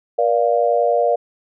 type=chord; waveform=sine; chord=Bb major; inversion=none; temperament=equal with one note detuned; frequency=476.5 / 587.3 / 698.5 Hz; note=Bb4 / D5 / F5; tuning=+38 / 0 / 0 cents; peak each=-18 dBFS; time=0.18-1.16 s; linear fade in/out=10 ms; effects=none